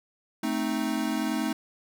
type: chord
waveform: square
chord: A diminished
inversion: none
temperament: equal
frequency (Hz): 220 / 261.6 / 311.1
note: A3 / C4 / Eb4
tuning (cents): 0 / 0 / 0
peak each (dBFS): -31 / -32 / -31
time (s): 0.43-1.53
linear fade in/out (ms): 5
effects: none